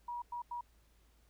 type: tone bursts at uneven times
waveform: sine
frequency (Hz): 960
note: B5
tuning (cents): -49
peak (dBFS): -38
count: 3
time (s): 0.08-0.22 / 0.32-0.42 / 0.51-0.61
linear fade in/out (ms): 5
effects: added 55 Hz sine -66 dBFS peak until 1.29 s + pink hiss -72 dBFS RMS until 1.29 s